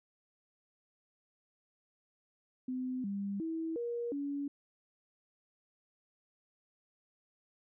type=tone with pitch steps; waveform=sine; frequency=255.2 / 199.4 / 324.8 / 473.9 / 283.6 Hz; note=C4 / G3 / E4 / A#4 / C#4; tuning=-43 / +30 / -26 / +28 / +40 cents; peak=-34 dBFS; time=2.68-4.48 s; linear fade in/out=5 ms; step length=360 ms; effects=none